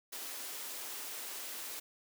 white high-pass noise, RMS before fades -43 dBFS, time 0.12-1.8 s, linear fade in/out 10 ms, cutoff 260 Hz, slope 24 dB/octave, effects none

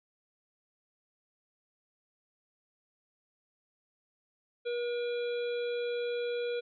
harmonic tone with a mistuned harmonic, 480.1 Hz, B4, 49 cents flat, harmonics 1 / 3 / 5 / 7 / 8, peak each -31 / -45 / -46 / -48 / -50 dBFS, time 4.65-6.61 s, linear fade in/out 20 ms, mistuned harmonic 8, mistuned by +59 cents, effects none

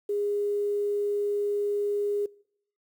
sine tone with quantisation, 410 Hz, G#4, 22 cents flat, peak -25 dBFS, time 0.09-2.26 s, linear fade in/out 5 ms, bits 9, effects noise-tail reverb RT60 0.7 s tail -24 dB re dry

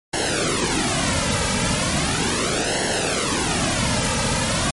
pink noise with flanger, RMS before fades -21 dBFS, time 0.13-4.71 s, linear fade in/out 10 ms, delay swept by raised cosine 0.82 to 2.82 ms, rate 0.37 Hz, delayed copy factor -0.85, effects MP3 48 kbps

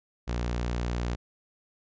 sawtooth tone, 59.7 Hz, A#1, 42 cents sharp, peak -24 dBFS, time 0.27-1.16 s, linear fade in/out 20 ms, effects resampled to 16000 Hz

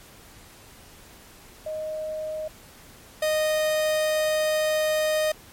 sine / 45% pulse tone pair in turn, 622.3 / 618.7 Hz, D#5 / D#5, 0 / -10 cents, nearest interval unison, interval 10 cents, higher first, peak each -28 / -21 dBFS, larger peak second, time 1.66-2.48 / 3.22-5.32 s, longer second, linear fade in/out 5 ms, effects pink hiss -49 dBFS RMS until 5.52 s + MP3 64 kbps

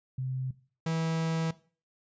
sine / 45% pulse tone pair in turn, 130.1 / 162.7 Hz, C3 / E3, -9 / -22 cents, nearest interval major third, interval 387 cents, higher second, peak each -30 / -28 dBFS, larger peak second, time 0.18-0.51 / 0.86-1.51 s, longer second, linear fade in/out 5 ms, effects noise-tail reverb RT60 0.4 s tail -18 dB re dry + resampled to 16000 Hz

